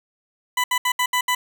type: tone bursts at uneven times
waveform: 20% pulse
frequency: 996 Hz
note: B5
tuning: 14 cents sharp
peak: -13 dBFS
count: 6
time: 0.57-0.64 / 0.71-0.78 / 0.85-0.92 / 0.99-1.06 / 1.13-1.21 / 1.28-1.35 s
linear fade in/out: 5 ms
effects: none